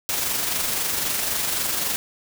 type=noise with amplitude modulation; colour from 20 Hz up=white; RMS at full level=-23 dBFS; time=0.09-1.96 s; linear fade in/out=0 ms; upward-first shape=sine; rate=23.8 Hz; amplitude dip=35%; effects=none